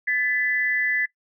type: tone pair together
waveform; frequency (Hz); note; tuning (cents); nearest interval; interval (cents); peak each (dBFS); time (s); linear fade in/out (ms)
sine; 1739.1 / 2000; A6 / B6; -21 / +21; major second; 242; -23; 0.07-1.06; 10
effects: noise-tail reverb RT60 0.1 s tail -19 dB re dry